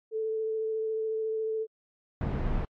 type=tone with vibrato; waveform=sine; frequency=440 Hz; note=A4; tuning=in tune; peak=-28 dBFS; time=0.11-1.67 s; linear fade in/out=50 ms; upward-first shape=triangle; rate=14 Hz; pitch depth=15 cents each way
type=noise; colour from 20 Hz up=brown; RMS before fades=-29 dBFS; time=2.21-2.65 s; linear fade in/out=2 ms
effects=low-pass 2000 Hz 12 dB/octave + AAC 64 kbps